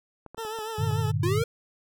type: clicks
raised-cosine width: 1 ms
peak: -28 dBFS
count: 6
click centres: 0.263 / 0.346 / 0.38 / 0.45 / 0.588 / 0.911 s
type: tone with vibrato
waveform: 20% pulse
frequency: 440 Hz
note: A4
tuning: in tune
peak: -27 dBFS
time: 0.37-1.12 s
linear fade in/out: 20 ms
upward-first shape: triangle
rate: 6.8 Hz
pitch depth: 68 cents each way
type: chord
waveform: sine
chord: G minor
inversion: none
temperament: equal with one note detuned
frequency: 98 / 116.54 / 149.74 Hz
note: G2 / Bb2 / D3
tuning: 0 / 0 / +34 cents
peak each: -28 dBFS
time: 0.78-1.43 s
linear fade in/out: 10 ms
type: linear sweep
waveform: square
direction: up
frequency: 329.6 to 477.5 Hz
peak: -26 dBFS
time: 1.23-1.44 s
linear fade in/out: 5 ms
effects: none